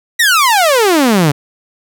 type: exponential sweep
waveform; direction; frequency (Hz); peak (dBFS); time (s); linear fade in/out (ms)
sawtooth; down; 1960 to 137; -4; 0.19-1.32; 10
effects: none